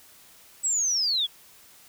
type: linear sweep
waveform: sine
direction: down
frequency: 7930 to 3258 Hz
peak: -22 dBFS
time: 0.63-1.27 s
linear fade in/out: 20 ms
effects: white hiss -53 dBFS RMS until 1.88 s